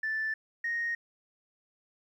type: tone pair in turn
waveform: sine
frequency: 1760 / 1864.7 Hz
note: A6 / A#6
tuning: 0 / 0 cents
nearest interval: minor second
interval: 100 cents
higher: second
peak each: -28 dBFS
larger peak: neither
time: 0.03-0.34 / 0.64-0.95 s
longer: neither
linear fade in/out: 5 ms
effects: tanh soft clip ceiling -25 dBFS + 11-bit